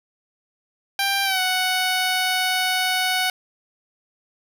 10% pulse tone with pitch glide, 790 to 741.4 Hz, G5 to F#5, +13 to +3 cents, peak -11 dBFS, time 0.99-3.3 s, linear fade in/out 2 ms, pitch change -110 cents, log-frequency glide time 1.24-1.4 s, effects none

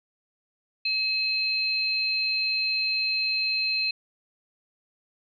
sine tone pair together, 2567 / 4142 Hz, E7 / C8, -47 / -18 cents, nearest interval minor sixth, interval 829 cents, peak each -26 dBFS, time 0.85-3.91 s, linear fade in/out 5 ms, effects none

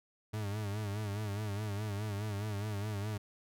40% pulse tone with vibrato, 103.83 Hz, G#2, in tune, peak -34 dBFS, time 0.33-3.18 s, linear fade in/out 10 ms, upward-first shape sine, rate 4.8 Hz, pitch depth 78 cents each way, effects none

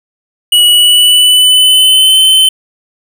square tone with pitch glide, 2927 to 3065 Hz, F#7 to G7, -19 to -40 cents, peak -4 dBFS, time 0.52-2.49 s, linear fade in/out 5 ms, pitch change +79 cents, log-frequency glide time 0.65-2.19 s, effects none

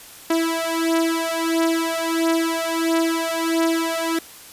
sawtooth beating tone pair, 328.2 / 329.7 Hz, E4 / E4, -8 / 0 cents, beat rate 1.5 Hz, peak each -18 dBFS, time 0.3-4.19 s, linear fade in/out 5 ms, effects white hiss -42 dBFS RMS until 4.52 s + resampled to 32000 Hz

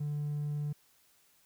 triangle tone, 147.4 Hz, D3, 7 cents sharp, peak -29 dBFS, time 0-0.73 s, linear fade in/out 10 ms, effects tanh soft clip ceiling -27 dBFS + white hiss -67 dBFS RMS until 1.45 s

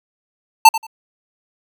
square tone with echo, 890 Hz, A5, 20 cents sharp, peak -3 dBFS, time 0.65-0.69 s, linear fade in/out 5 ms, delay 89 ms, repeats 2, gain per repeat -15 dB, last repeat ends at 0.868 s, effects none

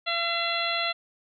harmonic tone, 679 Hz, F5, 49 cents flat, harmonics 1 / 2 / 3 / 4 / 5 / 6, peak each -32 / -32 / -32 / -32 / -32 / -32 dBFS, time 0.06-0.93 s, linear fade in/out 20 ms, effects none

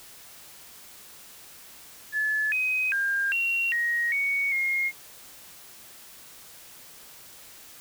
sine tone with pitch steps, 1723 / 2519 / 1603 / 2743 / 1884 / 2230 / 2143 Hz, A6 / D#7 / G6 / F7 / A#6 / C#7 / C7, -37 / +21 / +38 / -32 / +18 / +10 / +41 cents, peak -23 dBFS, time 2.12-4.92 s, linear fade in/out 50 ms, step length 400 ms, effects white hiss -48 dBFS RMS until 7.8 s

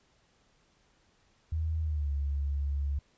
sine tone with pitch glide, 79.7 to 70.6 Hz, D#2 to C#2, +42 to +32 cents, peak -28 dBFS, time 1.52-2.99 s, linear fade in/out 5 ms, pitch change -210 cents, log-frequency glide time 1.81-2.11 s, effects pink hiss -68 dBFS RMS until 3.17 s + resampled to 16000 Hz

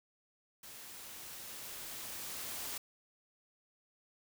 white noise with level ramp, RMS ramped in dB -51 to -41 dBFS, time 0.63-2.78 s, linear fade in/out 5 ms, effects none

